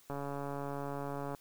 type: click train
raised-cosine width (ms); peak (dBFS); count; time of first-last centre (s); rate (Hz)
1; -26; 177; 0.1-1.348; 141
effects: white hiss -63 dBFS RMS until 1.4 s